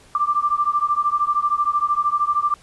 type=beating tone pair; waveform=sine; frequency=1174.7 / 1187.7 Hz; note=D6 / D6; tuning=0 / +19 cents; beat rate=13 Hz; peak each=-20 dBFS; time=0.15-2.54 s; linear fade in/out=2 ms; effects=pink hiss -50 dBFS RMS until 2.62 s + resampled to 24000 Hz